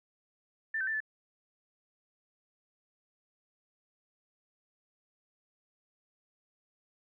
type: tone with pitch steps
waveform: sine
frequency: 1778 / 1546 / 1773 / 1742 Hz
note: A6 / G6 / A6 / A6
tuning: +18 / -24 / +13 / -18 cents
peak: -30 dBFS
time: 0.74-1.004 s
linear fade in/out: 5 ms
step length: 66 ms
effects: none